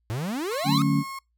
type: exponential sweep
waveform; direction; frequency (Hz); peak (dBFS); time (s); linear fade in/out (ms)
45% pulse; up; 103.83 to 1318.5; -27; 0.1-0.82; 0
type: tone with exponential growth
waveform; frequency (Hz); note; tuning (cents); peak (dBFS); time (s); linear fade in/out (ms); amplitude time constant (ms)
triangle; 4022; B7; +31; -23; 0.34-0.78; 5; 95
type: tone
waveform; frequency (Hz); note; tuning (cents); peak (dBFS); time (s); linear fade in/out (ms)
35% pulse; 1084; C#6; -39; -32; 0.51-1.19; 5
type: chord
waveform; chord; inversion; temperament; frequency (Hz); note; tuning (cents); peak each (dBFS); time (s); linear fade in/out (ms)
sine; D major seventh; none; equal with one note detuned; 148.11 / 185 / 220 / 277.2; D3 / F#3 / A3 / C#4; +15 / 0 / 0 / 0; -23 / -28 / -27 / -23; 0.64-1.04; 50
effects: noise-tail reverb RT60 0.2 s tail -26 dB re dry + added 58 Hz sine -68 dBFS peak until 1.37 s